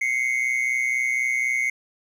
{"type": "tone pair together", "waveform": "triangle", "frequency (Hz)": [2081, 2205], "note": ["C7", "C#7"], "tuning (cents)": [-10, -10], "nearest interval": "minor second", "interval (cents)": 100, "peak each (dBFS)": -22, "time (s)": [0.01, 1.7], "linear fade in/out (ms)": 5, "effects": []}